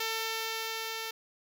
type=tone with level ramp; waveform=5% pulse; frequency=447.7 Hz; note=A4; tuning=30 cents sharp; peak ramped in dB=-19 to -24 dBFS; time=0-1.11 s; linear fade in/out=5 ms; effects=none